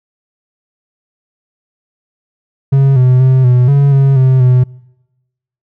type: tone with pitch steps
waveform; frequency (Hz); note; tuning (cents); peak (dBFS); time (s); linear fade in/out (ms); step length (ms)
triangle; 136.6 / 126.9 / 130.4 / 124.3 / 140.7 / 136.9 / 130.5 / 126.1; C#3 / B2 / C3 / B2 / C#3 / C#3 / C3 / B2; -25 / +47 / -5 / +12 / +26 / -21 / -4 / +36; -3; 2.72-4.64; 10; 240
effects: noise-tail reverb RT60 1.0 s tail -25 dB re dry